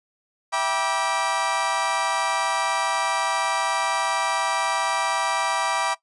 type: chord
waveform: 35% pulse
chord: E minor seventh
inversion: none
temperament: equal with one note detuned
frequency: 659.3 / 784 / 966.9 / 1174.7 Hz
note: E5 / G5 / B5 / D6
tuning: 0 / 0 / -37 / 0 cents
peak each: -28 / -26 / -24 / -25 dBFS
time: 0.52-5.95 s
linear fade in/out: 20 ms
effects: noise-tail reverb RT60 0.1 s tail -18 dB re dry + resampled to 24000 Hz